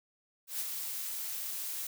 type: noise with ADSR envelope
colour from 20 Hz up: blue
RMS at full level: -34 dBFS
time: 0.47-1.87 s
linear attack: 130 ms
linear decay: 29 ms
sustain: -4 dB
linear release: 3 ms
effects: none